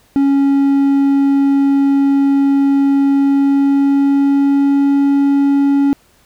triangle tone with pitch glide, 277.2 to 279.8 Hz, C#4 to C#4, 0 to +16 cents, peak -7 dBFS, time 0.16-5.93 s, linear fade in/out 0 ms, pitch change +16 cents, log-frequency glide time 3.11-4.93 s, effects pink hiss -52 dBFS RMS until 6.25 s

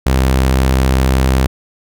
sawtooth tone, 65.41 Hz, C2, in tune, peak -6 dBFS, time 0.06-1.47 s, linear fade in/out 5 ms, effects none

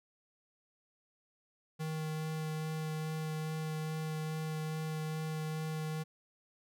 square tone with vibrato, 156.7 Hz, D#3, 13 cents sharp, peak -36 dBFS, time 1.79-6.04 s, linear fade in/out 20 ms, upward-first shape sine, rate 2.4 Hz, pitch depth 9 cents each way, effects none

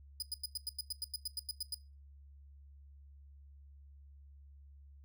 sawtooth tone bursts, 4978 Hz, D#8, in tune, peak -33 dBFS, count 14, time 0.2-1.745 s, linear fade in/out 2 ms, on 24 ms, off 93 ms, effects noise-tail reverb RT60 0.3 s tail -20 dB re dry + added 70 Hz sine -54 dBFS peak until 5.04 s

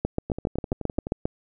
two click trains, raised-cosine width 2 ms, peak -10 / -18 dBFS, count 10 / 10, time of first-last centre 0.05-1.255 / 0.3-1.069 s, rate 7.47 / 11.7 Hz, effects none

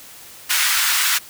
pink high-pass noise, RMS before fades -18 dBFS, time 0.49-1.19 s, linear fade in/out 20 ms, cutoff 1300 Hz, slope 24 dB/octave, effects white hiss -41 dBFS RMS until 1.29 s

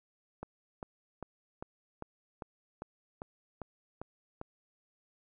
click train, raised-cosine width 1 ms, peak -26 dBFS, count 11, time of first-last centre 0.43-4.414 s, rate 2.51 Hz, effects none

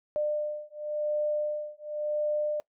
sine beating tone pair, 599 / 599.93 Hz, D5 / D5, +34 / +37 cents, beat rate 0.93 Hz, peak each -31 dBFS, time 0.16-2.6 s, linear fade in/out 0 ms, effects noise-tail reverb RT60 0.1 s tail -22 dB re dry

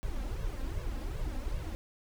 brown noise with flanger, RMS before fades -35 dBFS, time 0.03-1.75 s, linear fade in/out 0 ms, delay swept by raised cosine 1.8 to 3.8 ms, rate 2.6 Hz, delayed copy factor +0.95, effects none

